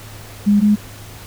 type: tone pair in turn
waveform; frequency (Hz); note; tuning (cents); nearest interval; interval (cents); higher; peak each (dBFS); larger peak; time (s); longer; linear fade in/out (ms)
sine; 205 / 208.7; G#3 / G#3; -22 / +9; unison; 31; second; -9; neither; 0.46-0.61 / 0.61-0.76; neither; 20
effects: added 105 Hz sine -37 dBFS peak until 1.26 s + pink hiss -38 dBFS RMS until 1.26 s